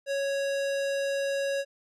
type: tone with low-pass filter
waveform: square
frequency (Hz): 554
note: C#5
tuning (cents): -1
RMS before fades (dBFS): -29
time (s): 0.06-1.65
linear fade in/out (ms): 50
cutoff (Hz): 8200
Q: 0.71
effects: none